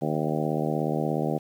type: harmonic tone with a mistuned harmonic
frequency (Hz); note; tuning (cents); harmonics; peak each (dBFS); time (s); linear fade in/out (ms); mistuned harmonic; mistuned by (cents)
76.8; D#2; -22; 2 / 3 / 4 / 5 / 6 / 7 / 8 / 9 / 10; -29 / -31 / -32 / -33 / -34 / -34 / -35 / -36 / -36; 0.01-1.39; 20; 10; +31
effects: 9-bit